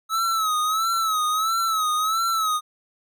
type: tone with vibrato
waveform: square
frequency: 1293 Hz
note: E6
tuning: 34 cents flat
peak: -21 dBFS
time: 0.09-2.61 s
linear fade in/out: 50 ms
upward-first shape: sine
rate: 1.5 Hz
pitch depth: 80 cents each way
effects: none